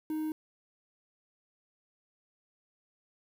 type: tone with quantisation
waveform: triangle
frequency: 311.1 Hz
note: D#4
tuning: in tune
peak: -29 dBFS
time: 0.1-0.32 s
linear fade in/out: 2 ms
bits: 9
effects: none